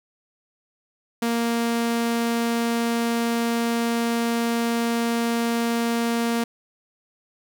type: tone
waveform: sawtooth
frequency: 233.1 Hz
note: A#3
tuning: in tune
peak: -17 dBFS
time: 1.22-6.44 s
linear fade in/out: 5 ms
effects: none